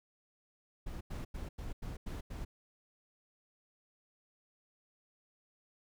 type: noise bursts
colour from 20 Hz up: brown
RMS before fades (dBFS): -41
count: 7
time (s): 0.86-2.45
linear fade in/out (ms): 10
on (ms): 150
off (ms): 90
effects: none